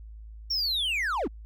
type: linear sweep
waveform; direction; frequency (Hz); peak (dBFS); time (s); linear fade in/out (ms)
triangle; down; 5588 to 191.9; -24; 0.5-1.28; 10
effects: added 54 Hz sine -41 dBFS peak until 1.45 s

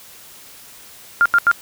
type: tone bursts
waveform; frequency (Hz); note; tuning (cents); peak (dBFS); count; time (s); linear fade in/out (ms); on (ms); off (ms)
sine; 1400; F6; +4; -9; 3; 1.21-1.514; 0; 46; 83
effects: white hiss -42 dBFS RMS until 1.61 s

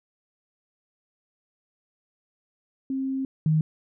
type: tone pair in turn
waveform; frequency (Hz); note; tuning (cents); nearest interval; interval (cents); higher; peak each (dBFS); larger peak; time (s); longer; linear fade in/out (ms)
sine; 266.7 / 156.35; C4 / D#3; +33 / +9; major sixth; 924; first; -25 / -18; second; 2.9-3.25 / 3.46-3.61; first; 2
effects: none

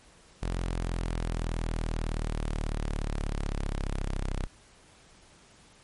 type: linear sweep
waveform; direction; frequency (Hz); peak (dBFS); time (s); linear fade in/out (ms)
sawtooth; down; 43.98 to 32.33; -25; 0.42-4.47; 10
effects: pink hiss -57 dBFS RMS until 5.83 s + MP3 48 kbps

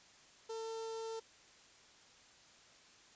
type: tone with notch filter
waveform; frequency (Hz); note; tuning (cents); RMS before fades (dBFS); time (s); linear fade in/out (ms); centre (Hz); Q
sawtooth; 449.4; A4; +37; -43; 0.49-1.2; 10; 2100; 0.61
effects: white hiss -62 dBFS RMS until 3.15 s + resampled to 16000 Hz

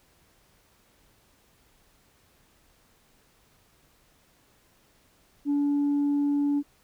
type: tone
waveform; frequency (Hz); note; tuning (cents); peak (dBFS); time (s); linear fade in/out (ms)
sine; 287.1; D4; -39; -20; 5.45-6.63; 50
effects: tanh soft clip ceiling -20 dBFS + pink hiss -63 dBFS RMS until 6.83 s

